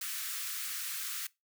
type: high-pass noise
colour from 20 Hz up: white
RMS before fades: -38 dBFS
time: 0.01-1.27 s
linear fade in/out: 5 ms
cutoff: 1200 Hz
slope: 48 dB/octave
effects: noise-tail reverb RT60 0.2 s tail -21 dB re dry